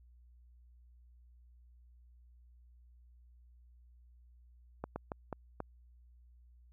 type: slowing click train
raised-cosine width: 1 ms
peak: -24 dBFS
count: 5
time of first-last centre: 4.84-5.603 s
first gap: 120 ms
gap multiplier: 1.32
effects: added 60 Hz sine -58 dBFS peak until 6.72 s